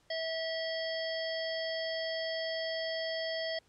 harmonic tone, 650 Hz, E5, 24 cents flat, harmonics 1 / 3 / 5 / 7 / 8, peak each -35 / -40 / -42 / -43 / -44 dBFS, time 0.1-3.59 s, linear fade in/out 5 ms, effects pink hiss -68 dBFS RMS until 3.68 s + low-pass 8000 Hz 12 dB/octave

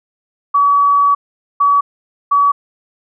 sine tone bursts at uneven times, 1138 Hz, C#6, 45 cents sharp, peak -8 dBFS, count 3, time 0.54-1.15 / 1.6-1.81 / 2.31-2.52 s, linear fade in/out 10 ms, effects none

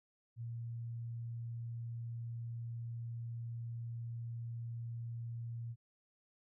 sine tone, 116.8 Hz, A#2, 4 cents sharp, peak -40 dBFS, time 0.36-5.76 s, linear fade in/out 50 ms, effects none

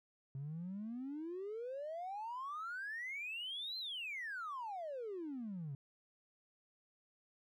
triangle exponential two-way sweep, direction up then down, 132 to 4176 to 132 Hz, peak -38 dBFS, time 0.35-5.75 s, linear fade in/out 2 ms, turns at 3.78 s, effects tanh soft clip ceiling -38 dBFS

